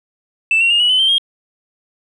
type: tone with pitch steps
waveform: sine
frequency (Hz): 2650 / 2740 / 2834 / 2930 / 3030 / 3133 / 3240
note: E7 / F7 / F7 / F#7 / F#7 / G7 / G#7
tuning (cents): +9 / -34 / +25 / -18 / +40 / -2 / -43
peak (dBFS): -9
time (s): 0.51-1.182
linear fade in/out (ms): 2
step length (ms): 96
effects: tanh soft clip ceiling -7 dBFS